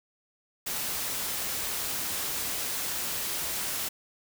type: noise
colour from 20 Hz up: white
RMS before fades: -32 dBFS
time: 0.66-3.89 s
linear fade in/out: 10 ms
effects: none